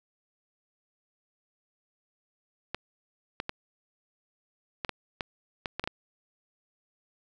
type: clicks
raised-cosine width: 0.3 ms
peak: -15 dBFS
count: 10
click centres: 2.746 / 3.401 / 3.494 / 4.848 / 4.893 / 5.208 / 5.658 / 5.796 / 5.84 / 5.875 s
effects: none